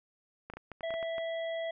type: clicks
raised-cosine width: 0.5 ms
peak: -28 dBFS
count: 9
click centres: 0.5 / 0.537 / 0.57 / 0.717 / 0.808 / 0.906 / 0.94 / 1.028 / 1.182 s
type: harmonic tone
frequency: 659.3 Hz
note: E5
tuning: in tune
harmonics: 1 / 3 / 5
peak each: -33 / -43 / -47 dBFS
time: 0.83-1.71 s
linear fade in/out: 5 ms
effects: none